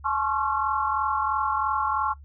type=tone cluster; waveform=sine; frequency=858 / 1069 / 1112 / 1368 Hz; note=A5 / C6 / C#6 / F6; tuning=-44 / +37 / +5 / -36 cents; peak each=-28 dBFS; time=0.04-2.14 s; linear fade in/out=20 ms; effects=noise-tail reverb RT60 0.1 s tail -19 dB re dry + added 71 Hz sine -43 dBFS peak until 2.24 s